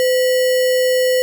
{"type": "tone with sample-and-hold", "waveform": "sine", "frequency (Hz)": 509, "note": "C5", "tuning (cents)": -48, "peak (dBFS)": -12, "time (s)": [0, 1.22], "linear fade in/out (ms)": 0, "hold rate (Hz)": 2450, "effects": []}